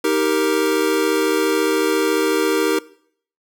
square chord, Eb major, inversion none, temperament equal with one note detuned, 314 / 392 / 466.2 Hz, Eb4 / G4 / Bb4, +16 / 0 / 0 cents, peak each -21 dBFS, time 0.04-2.79 s, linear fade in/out 5 ms, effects noise-tail reverb RT60 0.6 s tail -20 dB re dry

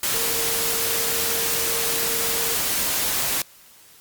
sine tone in noise, 460 Hz, A#4, 23 cents flat, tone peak -32 dBFS, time 0.14-2.55 s, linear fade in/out 2 ms, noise white, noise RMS -23 dBFS, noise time 0.03-3.42 s, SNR -12 dB, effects white hiss -50 dBFS RMS until 4 s + Opus 48 kbps

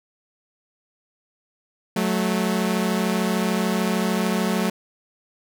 sawtooth tone pair together, 185 / 218.4 Hz, F#3 / A3, 0 / -13 cents, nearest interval minor third, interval 287 cents, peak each -19 dBFS, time 1.96-4.7 s, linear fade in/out 5 ms, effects none

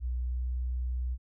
sine tone with pitch glide, 61.5 to 62.11 Hz, B1 to B1, -7 to +10 cents, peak -29 dBFS, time 0-1.18 s, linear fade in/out 50 ms, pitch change +17 cents, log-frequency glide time 0.23-0.41 s, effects none

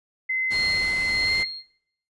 sine tone with pitch glide, 2054 to 2083 Hz, C7 to C7, -33 to -8 cents, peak -22 dBFS, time 0.29-1.45 s, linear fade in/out 10 ms, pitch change +25 cents, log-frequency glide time 1.25-1.31 s
pink noise, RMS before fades -36 dBFS, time 0.5-1.44 s, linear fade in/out 20 ms
sine tone with tremolo, 4251 Hz, C8, 27 cents sharp, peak -24 dBFS, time 0.5-1.63 s, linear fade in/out 50 ms, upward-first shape sine, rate 1.6 Hz, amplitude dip 70%
effects noise-tail reverb RT60 0.7 s tail -21 dB re dry + resampled to 24000 Hz

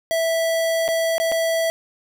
square tone with dropouts, 657 Hz, E5, 6 cents flat, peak -19 dBFS, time 0.11-1.7 s, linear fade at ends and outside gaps 0 ms, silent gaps 0.88-0.887 / 1.181-1.2 / 1.317-1.321 s, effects none

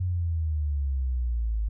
sine exponential sweep, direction down, 92.5 to 51.91 Hz, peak -24 dBFS, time 0-1.69 s, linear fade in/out 10 ms, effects none

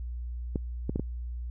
clicks, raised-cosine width 3 ms, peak -16 dBFS, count 4, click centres 0.558 / 0.895 / 0.959 / 0.996 s, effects added 60 Hz sine -33 dBFS peak until 1.5 s

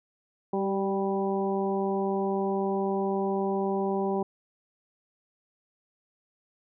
harmonic tone with a mistuned harmonic, 196 Hz, G3, in tune, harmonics 1 / 2 / 3 / 4 / 5, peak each -30 / -28 / -36 / -33 / -37 dBFS, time 0.53-4.23 s, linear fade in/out 5 ms, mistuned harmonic 2, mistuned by -17 cents, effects none

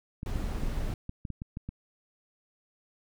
clicks, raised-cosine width 5 ms, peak -24 dBFS, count 12, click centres 0.231 / 0.358 / 0.442 / 0.636 / 0.682 / 0.903 / 1.094 / 1.252 / 1.303 / 1.419 / 1.571 / 1.69 s
brown noise, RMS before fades -32 dBFS, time 0.26-0.94 s, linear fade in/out 2 ms
effects none

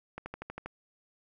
click train, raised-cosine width 0.5 ms, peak -24 dBFS, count 7, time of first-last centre 0.18-0.66 s, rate 12.5 Hz, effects none

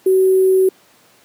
sine tone with sample-and-hold, 377.7 Hz, F#4, 36 cents sharp, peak -9 dBFS, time 0.06-0.69 s, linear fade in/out 5 ms, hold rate 11025 Hz, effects pink hiss -51 dBFS RMS until 1.24 s + high-pass 200 Hz 12 dB/octave

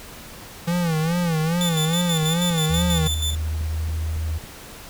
square tone with vibrato, 166.2 Hz, E3, 15 cents sharp, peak -20 dBFS, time 0.67-3.08 s, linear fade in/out 10 ms, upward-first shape sine, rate 2.4 Hz, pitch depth 110 cents each way
sawtooth tone with tremolo, 3524 Hz, A7, 2 cents sharp, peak -20 dBFS, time 1.61-3.35 s, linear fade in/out 0 ms, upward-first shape square, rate 6.2 Hz, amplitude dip 60%
click train, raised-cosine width 5 ms, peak -25 dBFS, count 9, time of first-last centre 2.23-4.44 s, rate 3.62 Hz
sine tone with pitch glide, 78.2 to 79.57 Hz, D#2 to D#2, +9 to +39 cents, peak -22 dBFS, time 2.69-4.39 s, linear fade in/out 20 ms, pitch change +30 cents, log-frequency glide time 3.5-3.89 s
effects pink hiss -40 dBFS RMS until 4.89 s

